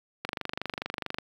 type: click train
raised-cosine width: 0.3 ms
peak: -15 dBFS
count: 24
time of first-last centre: 0.25-1.185 s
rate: 24.6 Hz
effects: high-pass 100 Hz 12 dB/octave + 8-bit